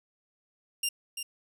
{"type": "tone with echo", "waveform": "15% pulse", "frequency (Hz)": 2794, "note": "F7", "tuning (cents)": 0, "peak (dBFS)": -20, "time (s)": [0.83, 0.89], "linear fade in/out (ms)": 5, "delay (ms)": 340, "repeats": 1, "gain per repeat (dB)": -7, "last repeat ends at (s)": 1.23, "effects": []}